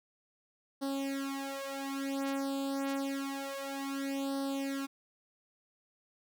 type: tone with flanger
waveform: sawtooth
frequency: 274.3 Hz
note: C#4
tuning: 18 cents flat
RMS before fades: -36 dBFS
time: 0.81-4.87 s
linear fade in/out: 20 ms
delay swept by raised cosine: 0.21 to 3.91 ms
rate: 0.28 Hz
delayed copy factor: +1
effects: none